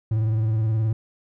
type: tone with vibrato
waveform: triangle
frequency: 110 Hz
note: A2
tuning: in tune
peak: -17 dBFS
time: 0.11-0.93 s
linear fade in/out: 5 ms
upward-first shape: square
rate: 19 Hz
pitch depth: 37 cents each way
effects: none